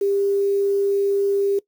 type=tone with quantisation; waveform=sine; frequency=398.5 Hz; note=G4; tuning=28 cents sharp; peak=-17 dBFS; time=0.01-1.59 s; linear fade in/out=5 ms; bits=7; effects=noise-tail reverb RT60 0.1 s tail -20 dB re dry